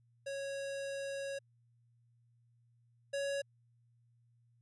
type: tone pair in turn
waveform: square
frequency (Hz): 552 / 558.1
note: C#5 / C#5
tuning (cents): -7 / +12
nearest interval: unison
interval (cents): 19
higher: second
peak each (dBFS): -39 / -35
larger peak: second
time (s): 0.26-1.39 / 3.13-3.42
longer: first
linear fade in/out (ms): 10
effects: added 118 Hz sine -67 dBFS peak until 4.61 s + resampled to 24000 Hz